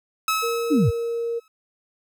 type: tone with exponential decay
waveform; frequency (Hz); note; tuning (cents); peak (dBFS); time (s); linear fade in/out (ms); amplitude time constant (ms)
sawtooth; 1292; E6; -35; -15; 0.28-1.48; 2; 260
type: tone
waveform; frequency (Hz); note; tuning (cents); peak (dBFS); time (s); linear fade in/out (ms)
sine; 466.2; A#4; 0; -23; 0.42-1.4; 20
type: linear sweep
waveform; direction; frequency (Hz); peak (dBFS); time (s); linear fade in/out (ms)
sine; down; 328.5 to 71.4; -15; 0.7-0.91; 20
effects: none